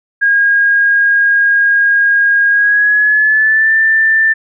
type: tone with pitch glide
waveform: sine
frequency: 1630 to 1777.5 Hz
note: G#6 to A6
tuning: -33 to +17 cents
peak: -7 dBFS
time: 0.21-4.34 s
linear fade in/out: 20 ms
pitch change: +150 cents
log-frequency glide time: 2.49-3.73 s
effects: none